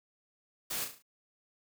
white noise with echo, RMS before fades -36 dBFS, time 0.7-0.85 s, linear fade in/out 10 ms, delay 35 ms, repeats 5, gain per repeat -6 dB, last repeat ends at 1.025 s, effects none

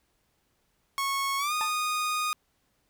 sawtooth tone with pitch glide, 1100 to 1234.7 Hz, C#6 to D#6, -14 to -14 cents, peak -23 dBFS, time 0.98-2.33 s, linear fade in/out 0 ms, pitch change +200 cents, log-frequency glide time 1.38-1.53 s
40% pulse tone with exponential decay, 883 Hz, A5, 6 cents sharp, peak -27 dBFS, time 1.61-1.78 s, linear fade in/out 0 ms, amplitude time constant 35 ms
effects pink hiss -72 dBFS RMS until 2.89 s

